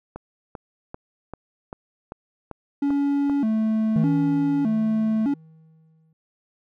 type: click train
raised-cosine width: 1 ms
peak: -20 dBFS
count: 9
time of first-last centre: 0.16-3.297 s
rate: 2.55 Hz
type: tone with vibrato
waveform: triangle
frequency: 248.9 Hz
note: B3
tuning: 14 cents sharp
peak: -17 dBFS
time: 2.82-5.34 s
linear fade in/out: 5 ms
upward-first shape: square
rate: 0.82 Hz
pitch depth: 220 cents each way
type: tone with exponential decay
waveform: triangle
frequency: 159.6 Hz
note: D#3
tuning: 44 cents sharp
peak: -17 dBFS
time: 3.96-6.13 s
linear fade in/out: 2 ms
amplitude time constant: 470 ms
effects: none